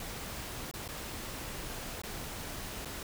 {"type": "noise with dropouts", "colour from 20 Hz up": "pink", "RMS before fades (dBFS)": -41, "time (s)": [0, 3.03], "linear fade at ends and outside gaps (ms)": 2, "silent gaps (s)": [[0.713, 0.738], [0.879, 0.887], [2.018, 2.035], [2.849, 2.855]], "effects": []}